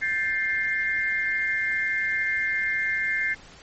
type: tone cluster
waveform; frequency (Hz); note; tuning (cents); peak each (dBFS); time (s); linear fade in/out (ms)
sine; 1565 / 1757 / 2110; G6 / A6 / C7; -3 / -3 / +14; -31 / -27 / -25; 0.01-3.35; 20
effects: pink hiss -48 dBFS RMS until 3.62 s + MP3 32 kbps